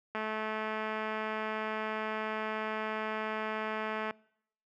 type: click train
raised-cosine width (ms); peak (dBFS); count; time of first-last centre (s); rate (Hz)
0.5; -21; 860; 0.15-4.109; 217
effects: noise-tail reverb RT60 0.7 s tail -24 dB re dry + high-pass 150 Hz 12 dB/octave